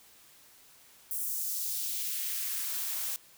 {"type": "noise with high-pass filter sweep", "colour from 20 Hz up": "blue", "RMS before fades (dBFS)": -34, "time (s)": [1.11, 3.16], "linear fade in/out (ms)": 0, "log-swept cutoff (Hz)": [10000, 540], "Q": 1.1, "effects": ["white hiss -58 dBFS RMS until 3.37 s"]}